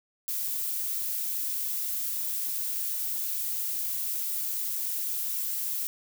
violet noise, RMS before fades -31 dBFS, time 0.28-5.87 s, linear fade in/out 0 ms, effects none

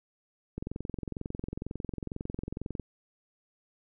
click train, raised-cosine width 3 ms, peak -22 dBFS, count 50, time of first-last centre 0.58-2.797 s, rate 22.1 Hz, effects none

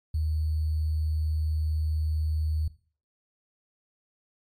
sine tone with sample-and-hold, 77.78 Hz, D#2, in tune, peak -24 dBFS, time 0.14-2.68 s, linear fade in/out 5 ms, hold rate 4410 Hz, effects noise-tail reverb RT60 0.4 s tail -17 dB re dry + MP3 64 kbps

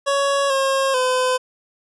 25% pulse tone with pitch steps, 558 / 539 / 509 Hz, C#5 / C#5 / C5, +11 / -49 / -48 cents, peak -13 dBFS, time 0.06-1.38 s, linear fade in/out 20 ms, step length 440 ms, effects resampled to 24000 Hz

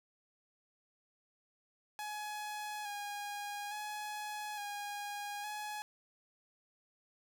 sawtooth tone with vibrato, 830.6 Hz, G#5, in tune, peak -36 dBFS, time 1.99-5.82 s, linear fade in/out 0 ms, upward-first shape square, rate 0.58 Hz, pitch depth 24 cents each way, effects none

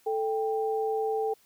sine tone pair together, 440 / 789 Hz, A4 / G5, 0 / +11 cents, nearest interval minor seventh, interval 1011 cents, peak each -27 / -31 dBFS, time 0.06-1.34 s, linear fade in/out 10 ms, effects white hiss -63 dBFS RMS until 1.45 s

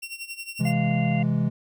sawtooth tone with tremolo, 2733 Hz, F7, 38 cents flat, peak -28 dBFS, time 0.02-0.73 s, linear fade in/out 10 ms, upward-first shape sine, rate 11 Hz, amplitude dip 80%
triangle chord, C augmented, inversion none, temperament equal, 130.81 / 164.81 / 207.7 Hz, C3 / E3 / G#3, 0 / 0 / 0 cents, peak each -23 dBFS, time 0.59-1.5 s, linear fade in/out 20 ms
harmonic tone, 692 Hz, F5, 16 cents flat, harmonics 1 / 3 / 4, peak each -30 / -35 / -36 dBFS, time 0.65-1.23 s, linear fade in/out 5 ms
effects none

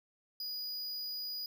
square tone, 4919 Hz, D#8, 21 cents flat, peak -38 dBFS, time 0.4-1.46 s, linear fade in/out 2 ms, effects none

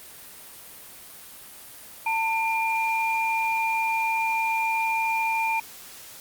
sine tone pair together, 896.6 / 2395 Hz, A5 / D7, +32 / +33 cents, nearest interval octave + perfect fourth, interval 1701 cents, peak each -24 / -26 dBFS, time 2.06-5.6 s, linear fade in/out 5 ms, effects white hiss -44 dBFS RMS until 6.2 s + Opus 32 kbps

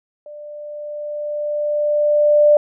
sine tone with level ramp, 593 Hz, D5, 17 cents sharp, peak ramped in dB -33 to -7 dBFS, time 0.26-2.57 s, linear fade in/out 2 ms, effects none

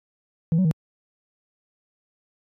sine tone with pitch steps, 163.2 / 187.8 / 158.4 Hz, E3 / F#3 / D#3, -17 / +26 / +31 cents, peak -14 dBFS, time 0.52-0.712 s, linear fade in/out 0 ms, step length 64 ms, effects tanh soft clip ceiling -15 dBFS + high-pass 80 Hz 12 dB/octave

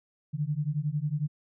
sine beating tone pair, 143.6 / 154.6 Hz, D3 / D#3, -39 / -11 cents, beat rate 11 Hz, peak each -30 dBFS, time 0.33-1.28 s, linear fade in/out 20 ms, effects none

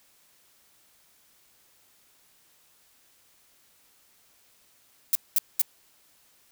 violet noise bursts, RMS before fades -21 dBFS, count 3, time 5.13-5.616 s, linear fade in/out 0 ms, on 22 ms, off 210 ms, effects white hiss -62 dBFS RMS until 6.51 s

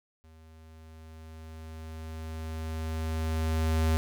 square tone with level ramp, 79.9 Hz, D#2, 47 cents sharp, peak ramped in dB -53 to -23 dBFS, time 0.24-3.97 s, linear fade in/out 0 ms, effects none

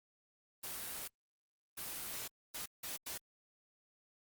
white noise bursts at uneven times, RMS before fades -43 dBFS, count 5, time 0.63-1.08 / 1.77-2.28 / 2.54-2.66 / 2.83-2.97 / 3.06-3.18 s, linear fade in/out 10 ms, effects Opus 24 kbps

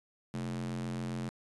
square tone with high-pass filter, 43.7 Hz, F1, 2 cents sharp, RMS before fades -37 dBFS, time 0.34-1.29 s, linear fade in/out 0 ms, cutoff 170 Hz, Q 9.4, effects resampled to 24000 Hz

